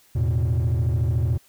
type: chord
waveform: triangle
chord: E suspended fourth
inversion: none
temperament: just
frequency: 82.41 / 109.88 / 123.61 Hz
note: E2 / A2 / B2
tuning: 0 / -2 / +2 cents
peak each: -20 dBFS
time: 0.15-1.38 s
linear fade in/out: 10 ms
effects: tanh soft clip ceiling -14 dBFS + white hiss -57 dBFS RMS until 1.48 s